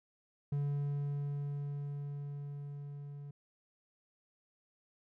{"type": "tone with level ramp", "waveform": "triangle", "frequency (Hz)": 143.2, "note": "D3", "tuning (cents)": -43, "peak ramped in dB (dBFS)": [-29, -42], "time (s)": [0.52, 3.31], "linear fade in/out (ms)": 5, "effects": []}